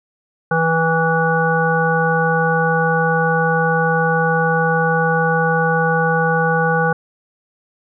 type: harmonic tone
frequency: 163.4 Hz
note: E3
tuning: 15 cents flat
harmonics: 1 / 3 / 5 / 7 / 9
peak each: -19 / -19 / -20 / -24 / -19 dBFS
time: 0.51-6.93 s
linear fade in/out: 5 ms
effects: none